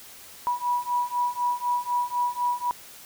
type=beating tone pair; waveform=sine; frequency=973 / 977 Hz; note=B5 / B5; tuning=-26 / -19 cents; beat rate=4 Hz; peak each=-27 / -26 dBFS; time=0.47-2.71 s; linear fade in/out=0 ms; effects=white hiss -46 dBFS RMS until 3.05 s